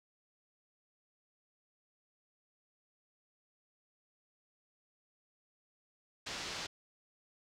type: low-pass noise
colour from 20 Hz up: white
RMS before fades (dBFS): -42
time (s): 6.26-6.67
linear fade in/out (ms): 10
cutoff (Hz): 5700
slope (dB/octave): 24
effects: none

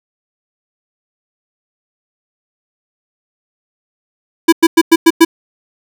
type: tone bursts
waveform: square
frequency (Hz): 330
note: E4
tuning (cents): +2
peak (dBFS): -3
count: 6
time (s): 4.48-5.25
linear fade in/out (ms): 10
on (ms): 45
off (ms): 100
effects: none

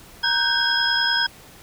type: tone cluster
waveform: sine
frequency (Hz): 939 / 1521 / 1591 / 3284 / 5100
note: A#5 / F#6 / G6 / G#7 / D#8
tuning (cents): +12 / +47 / +25 / -20 / +42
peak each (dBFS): -28 / -24 / -24 / -24 / -23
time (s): 0.23-1.27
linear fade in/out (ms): 10
effects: pink hiss -46 dBFS RMS until 1.62 s

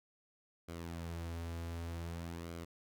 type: tone with flanger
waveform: sawtooth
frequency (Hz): 84.2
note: E2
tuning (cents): +37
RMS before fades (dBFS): -43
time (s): 0.68-2.65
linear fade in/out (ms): 10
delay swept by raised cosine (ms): 1.1 to 6.6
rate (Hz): 0.54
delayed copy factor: -0.5
effects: none

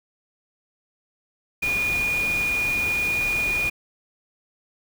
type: tone in noise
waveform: sine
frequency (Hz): 2442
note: D#7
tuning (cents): -33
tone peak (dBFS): -21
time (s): 1.62-3.7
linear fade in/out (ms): 10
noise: pink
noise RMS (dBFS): -33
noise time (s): 1.62-3.7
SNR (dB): +9
effects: none

